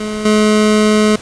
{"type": "tone with level steps", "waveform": "25% pulse", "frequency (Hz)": 213.2, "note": "G#3", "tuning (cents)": 46, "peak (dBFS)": [-15, -5], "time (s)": [0, 1.16], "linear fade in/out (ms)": 5, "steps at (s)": 0.25, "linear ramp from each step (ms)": 5, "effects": ["pink hiss -34 dBFS RMS until 1.21 s", "resampled to 22050 Hz"]}